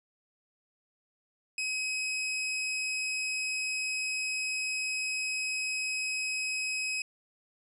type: tone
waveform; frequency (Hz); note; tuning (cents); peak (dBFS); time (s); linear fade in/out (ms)
sawtooth; 2541; D#7; +36; -27; 1.58-7.02; 2
effects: resampled to 24000 Hz